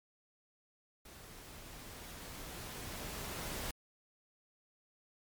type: noise with level ramp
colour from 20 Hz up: pink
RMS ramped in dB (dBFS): -54 to -40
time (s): 1.05-3.71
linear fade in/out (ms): 5
effects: MP3 96 kbps